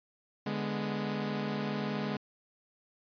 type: chord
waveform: sawtooth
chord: G# diminished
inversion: second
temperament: equal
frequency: 146.83 / 207.7 / 246.9 Hz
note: D3 / G#3 / B3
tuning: 0 / 0 / 0 cents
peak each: -34 / -30 / -35 dBFS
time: 0.46-2.17 s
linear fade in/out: 5 ms
effects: resampled to 11025 Hz